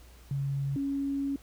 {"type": "tone pair in turn", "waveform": "sine", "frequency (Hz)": [138.8, 277.6], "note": ["C#3", "C#4"], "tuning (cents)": [3, 3], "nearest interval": "octave", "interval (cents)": 1200, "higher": "second", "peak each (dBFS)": -28, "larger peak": "neither", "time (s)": [[0.31, 0.76], [0.76, 1.36]], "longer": "second", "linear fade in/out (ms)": 2, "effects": ["added 60 Hz sine -51 dBFS peak until 1.42 s", "pink hiss -58 dBFS RMS until 1.42 s"]}